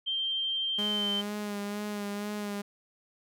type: tone with pitch glide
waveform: sine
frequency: 3154 to 3103 Hz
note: G7 to G7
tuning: +10 to -18 cents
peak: -28 dBFS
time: 0.06-1.22 s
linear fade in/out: 20 ms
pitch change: -28 cents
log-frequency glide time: 0.77-0.93 s
type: tone with vibrato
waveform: sawtooth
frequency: 205.9 Hz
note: G#3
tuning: 15 cents flat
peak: -29 dBFS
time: 0.78-2.62 s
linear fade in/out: 10 ms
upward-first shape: sine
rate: 2.1 Hz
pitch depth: 27 cents each way
effects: none